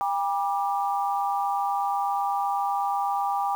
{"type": "tone cluster", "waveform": "sine", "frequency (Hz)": [800, 968, 1181], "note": ["G5", "B5", "D6"], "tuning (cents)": [35, -35, 9], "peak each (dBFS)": [-25, -30, -30], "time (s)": [0.01, 3.55], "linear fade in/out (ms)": 0, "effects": ["8-bit"]}